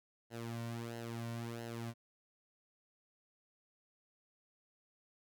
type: tone with flanger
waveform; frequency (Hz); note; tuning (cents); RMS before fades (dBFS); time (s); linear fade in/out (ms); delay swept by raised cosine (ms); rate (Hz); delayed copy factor
sawtooth; 116.54; A#2; 0; -43; 0.3-1.94; 50; 0.84 to 2.44; 1.5; -0.7
effects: none